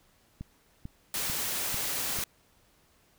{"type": "click train", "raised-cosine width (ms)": 5, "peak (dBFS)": -26, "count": 5, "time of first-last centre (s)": [0.41, 2.188], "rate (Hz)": 2.25}
{"type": "noise", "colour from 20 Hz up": "white", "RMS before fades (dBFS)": -32, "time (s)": [1.14, 2.24], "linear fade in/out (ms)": 2}
{"effects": ["pink hiss -65 dBFS RMS until 3.18 s"]}